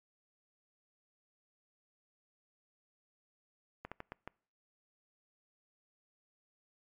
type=slowing click train; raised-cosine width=0.5 ms; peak=-27 dBFS; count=5; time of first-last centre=3.85-4.276 s; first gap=66 ms; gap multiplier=1.33; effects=noise-tail reverb RT60 0.5 s tail -26 dB re dry + MP3 64 kbps